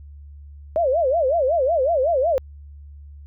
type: tone with vibrato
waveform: sine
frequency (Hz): 593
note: D5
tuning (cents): +17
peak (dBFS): -16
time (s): 0.76-2.38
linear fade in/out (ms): 0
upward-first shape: sine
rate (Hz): 5.4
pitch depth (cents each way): 270
effects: added 72 Hz sine -38 dBFS peak until 3.26 s